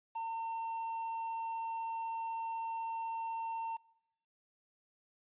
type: tone with quantisation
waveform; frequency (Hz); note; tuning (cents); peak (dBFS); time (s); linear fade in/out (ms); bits
triangle; 908; A#5; -46; -34; 0.15-3.77; 10; 10
effects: noise-tail reverb RT60 0.9 s tail -25 dB re dry + resampled to 8000 Hz